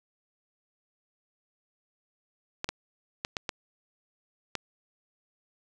clicks, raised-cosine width 0.2 ms, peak -13 dBFS, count 6, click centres 2.644 / 2.69 / 3.249 / 3.368 / 3.492 / 4.553 s, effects none

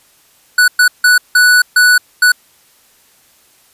square tone bursts at uneven times, 1480 Hz, F#6, in tune, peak -6 dBFS, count 6, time 0.58-0.68 / 0.79-0.88 / 1.04-1.18 / 1.35-1.62 / 1.76-1.98 / 2.22-2.32 s, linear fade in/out 5 ms, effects white hiss -50 dBFS RMS until 3.73 s + resampled to 32000 Hz

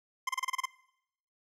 25% pulse tone bursts, 1044 Hz, C6, 4 cents flat, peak -25 dBFS, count 8, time 0.27-0.656 s, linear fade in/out 5 ms, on 22 ms, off 30 ms, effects noise-tail reverb RT60 0.8 s tail -22 dB re dry + low-pass 11000 Hz 12 dB/octave

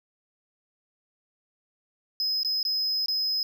triangle tone with dropouts, 5080 Hz, D#8, 35 cents sharp, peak -23 dBFS, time 2.2-3.43 s, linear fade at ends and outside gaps 1 ms, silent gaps 2.432-2.448 / 2.629-2.651 / 3.06-3.083 s, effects none

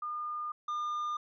sine / triangle tone pair in turn, 1213 / 1208 Hz, D#6 / D6, -44 / +48 cents, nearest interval unison, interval 8 cents, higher first, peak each -34 / -30 dBFS, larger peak second, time 0.02-0.52 / 0.68-1.17 s, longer first, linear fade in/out 5 ms, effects resampled to 16000 Hz

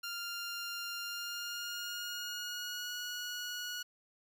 15% pulse tone with pitch glide, 1396.9 to 1456.2 Hz, F6 to F#6, 0 to -28 cents, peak -32 dBFS, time 0.03-3.83 s, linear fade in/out 10 ms, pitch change +72 cents, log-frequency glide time 0.99-2.92 s, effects none

